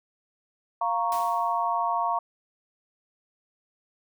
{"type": "chord", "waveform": "sine", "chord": "Bb minor", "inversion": "second", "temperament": "equal", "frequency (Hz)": [698.5, 932.3, 1108.7], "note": ["F5", "Bb5", "Db6"], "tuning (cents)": [0, 0, 0], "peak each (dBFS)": [-28, -27, -28], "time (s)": [0.81, 2.19], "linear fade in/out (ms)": 5}
{"type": "noise with exponential decay", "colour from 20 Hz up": "white", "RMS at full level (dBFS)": -38, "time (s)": [1.12, 1.77], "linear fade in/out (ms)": 0, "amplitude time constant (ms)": 140}
{"effects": []}